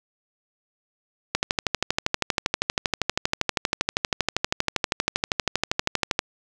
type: click train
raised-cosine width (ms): 0.2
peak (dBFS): -3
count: 62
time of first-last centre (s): 1.35-6.191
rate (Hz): 12.6
effects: none